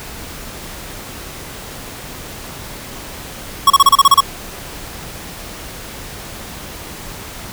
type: tone bursts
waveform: square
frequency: 1108.7 Hz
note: C#6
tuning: in tune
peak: -5 dBFS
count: 9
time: 3.67-4.206 s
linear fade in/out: 5 ms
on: 32 ms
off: 31 ms
effects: pink hiss -31 dBFS RMS until 7.52 s